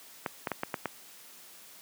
clicks, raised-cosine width 0.5 ms, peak -15 dBFS, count 6, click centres 0.262 / 0.472 / 0.517 / 0.634 / 0.742 / 0.857 s, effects white hiss -52 dBFS RMS until 1.81 s + high-pass 150 Hz 12 dB/octave

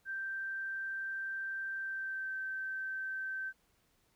sine tone with pitch glide, 1568 to 1550 Hz, G6 to G6, 0 to -20 cents, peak -36 dBFS, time 0.05-3.53 s, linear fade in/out 50 ms, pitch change -20 cents, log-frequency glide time 1.78-2.33 s, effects pink hiss -73 dBFS RMS until 4.15 s

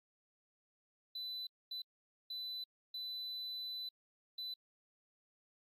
sine tone bursts at uneven times, 4000 Hz, B7, 21 cents sharp, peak -38 dBFS, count 5, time 1.15-1.47 / 1.71-1.82 / 2.3-2.64 / 2.94-3.89 / 4.38-4.54 s, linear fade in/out 5 ms, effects tanh soft clip ceiling -40 dBFS + AAC 48 kbps

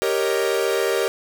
45% pulse chord, Eb dominant seventh, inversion first, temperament equal, 392 / 466.2 / 554.4 / 622.3 Hz, G4 / Bb4 / Db5 / Eb5, 0 / 0 / 0 / 0 cents, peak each -23 / -23 / -27 / -28 dBFS, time 0.02-1.08 s, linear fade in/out 0 ms, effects none

